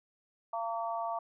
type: harmonic tone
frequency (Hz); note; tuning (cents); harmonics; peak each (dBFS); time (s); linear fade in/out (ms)
228.5; A#3; -34; 3 / 4 / 5; -35 / -37 / -39; 0.53-1.19; 5
effects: none

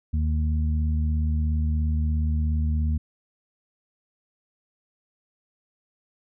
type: harmonic tone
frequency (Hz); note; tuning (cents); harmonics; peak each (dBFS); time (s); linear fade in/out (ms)
77; D#2; -17; 1 / 2 / 3; -21 / -33 / -32; 0.13-2.98; 10
effects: none

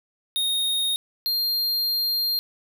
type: tone pair in turn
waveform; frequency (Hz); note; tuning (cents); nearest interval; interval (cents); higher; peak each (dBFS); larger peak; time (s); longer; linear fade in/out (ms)
square; 3717 / 4200; A#7 / C8; -6 / +6; major second; 212; second; -22; neither; 0.36-0.96 / 1.26-2.39; second; 0
effects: none

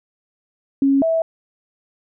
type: tone pair in turn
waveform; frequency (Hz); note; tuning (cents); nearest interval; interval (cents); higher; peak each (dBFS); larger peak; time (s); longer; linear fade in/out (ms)
sine; 274.6 / 653.1; C#4 / E5; -16 / -16; octave + minor third; 1500; second; -12 / -15; first; 0.82-1.02 / 1.02-1.22; neither; 2
effects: none

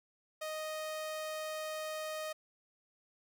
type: tone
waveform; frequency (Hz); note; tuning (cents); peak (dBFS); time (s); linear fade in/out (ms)
sawtooth; 622.3; D#5; 0; -34; 0.41-2.33; 10
effects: none

